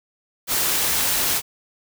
white noise, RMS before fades -21 dBFS, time 0.47-1.42 s, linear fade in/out 50 ms, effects none

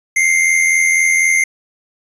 square tone pair together, 2093 / 2177 Hz, C7 / C#7, 0 / -32 cents, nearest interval minor second, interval 68 cents, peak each -12 / -19 dBFS, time 0.16-1.44 s, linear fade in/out 5 ms, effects resampled to 24000 Hz

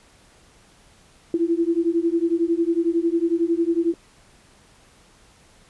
sine beating tone pair, 330.8 / 341.8 Hz, E4 / F4, +6 / -37 cents, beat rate 11 Hz, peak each -21 dBFS, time 1.34-3.94 s, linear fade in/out 2 ms, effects pink hiss -54 dBFS RMS until 5.69 s + resampled to 24000 Hz

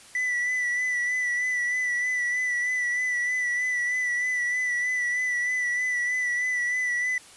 triangle tone with vibrato, 1975.5 Hz, B6, in tune, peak -22 dBFS, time 0.15-7.18 s, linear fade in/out 2 ms, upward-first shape sine, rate 3.2 Hz, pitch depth 29 cents each way, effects white hiss -49 dBFS RMS until 7.36 s + resampled to 24000 Hz

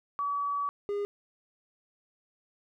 sine / triangle tone pair in turn, 1141 / 407.4 Hz, C#6 / G#4, +50 / -33 cents, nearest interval octave + tritone, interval 1783 cents, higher first, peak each -28 / -27 dBFS, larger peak second, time 0.19-0.69 / 0.89-1.05 s, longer first, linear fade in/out 0 ms, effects none

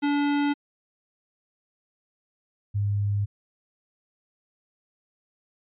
square / sine tone pair in turn, 288.1 / 101.86 Hz, D4 / G#2, -33 / -33 cents, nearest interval octave + tritone, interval 1800 cents, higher first, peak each -22 dBFS, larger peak neither, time 0.02-0.54 / 2.74-3.26 s, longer neither, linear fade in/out 20 ms, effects resampled to 8000 Hz

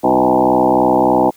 sine tone with frequency modulation, 569 Hz, C#5, 45 cents sharp, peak -9 dBFS, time 0.03-1.31 s, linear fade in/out 20 ms, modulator 63.4 Hz, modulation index 5.4, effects white hiss -49 dBFS RMS until 1.36 s

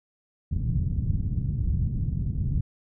white low-pass noise, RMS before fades -26 dBFS, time 0.51-2.61 s, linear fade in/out 10 ms, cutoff 150 Hz, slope 24 dB/octave, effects none

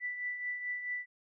sine tone with tremolo, 1975.5 Hz, B6, in tune, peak -32 dBFS, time 0-1.06 s, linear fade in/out 50 ms, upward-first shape triangle, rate 4.6 Hz, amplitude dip 60%, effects none

